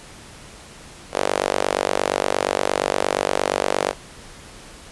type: tone with high-pass filter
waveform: sawtooth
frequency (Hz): 48.57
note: G1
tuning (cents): -15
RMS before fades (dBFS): -22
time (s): 1.12-3.94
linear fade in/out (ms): 50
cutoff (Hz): 530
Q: 2
effects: pink hiss -42 dBFS RMS until 4.91 s + resampled to 24000 Hz